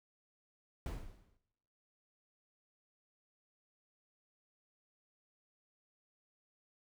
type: noise with exponential decay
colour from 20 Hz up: brown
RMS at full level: -36 dBFS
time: 0.86-1.37 s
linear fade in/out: 1 ms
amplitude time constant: 110 ms
effects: noise-tail reverb RT60 0.9 s tail -18 dB re dry